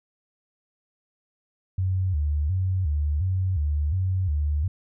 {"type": "tone with vibrato", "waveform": "sine", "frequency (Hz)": 83.2, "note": "E2", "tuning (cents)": 17, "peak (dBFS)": -21, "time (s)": [1.78, 4.68], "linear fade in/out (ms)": 5, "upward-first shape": "square", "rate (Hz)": 1.4, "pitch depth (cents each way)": 200, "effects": []}